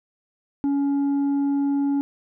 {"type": "tone with tanh clipping", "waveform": "sine", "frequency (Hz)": 280.9, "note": "C#4", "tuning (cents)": 23, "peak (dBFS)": -20, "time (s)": [0.64, 2.01], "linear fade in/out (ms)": 0, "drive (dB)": 4, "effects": []}